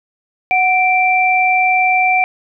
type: tone pair together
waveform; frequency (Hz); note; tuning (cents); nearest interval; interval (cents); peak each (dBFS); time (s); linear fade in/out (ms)
sine; 740 / 2349; F#5 / D7; 0 / 0; octave + minor sixth; 2000; -13; 0.51-2.24; 0
effects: none